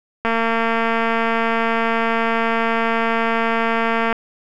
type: click train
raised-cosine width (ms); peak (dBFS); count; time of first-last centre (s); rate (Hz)
0.5; -5; 885; 0.25-4.127; 228
effects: none